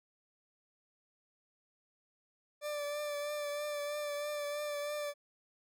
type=tone with vibrato; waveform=40% pulse; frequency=587.3 Hz; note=D5; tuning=in tune; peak=-35 dBFS; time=2.61-5.14 s; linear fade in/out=50 ms; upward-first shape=triangle; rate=3.1 Hz; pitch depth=29 cents each way; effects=none